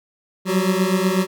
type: beating tone pair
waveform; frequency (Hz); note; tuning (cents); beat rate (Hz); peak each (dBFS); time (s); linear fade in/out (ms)
25% pulse; 183.4 / 191.5; F#3 / G3; -15 / -40; 8.1; -16; 0.45-1.27; 50
effects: none